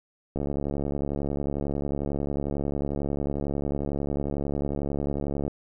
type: click train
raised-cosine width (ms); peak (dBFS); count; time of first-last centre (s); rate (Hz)
2; -16; 365; 0.36-5.48; 71.1
effects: none